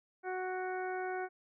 harmonic tone, 370 Hz, F#4, in tune, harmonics 1 / 2 / 3 / 4 / 5 / 6, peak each -38 / -39 / -50 / -43 / -52 / -51 dBFS, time 0.23-1.29 s, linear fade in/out 50 ms, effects none

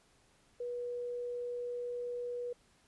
sine tone, 485.7 Hz, B4, 29 cents flat, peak -36 dBFS, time 0.6-2.53 s, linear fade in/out 5 ms, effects pink hiss -68 dBFS RMS until 2.87 s + resampled to 24000 Hz

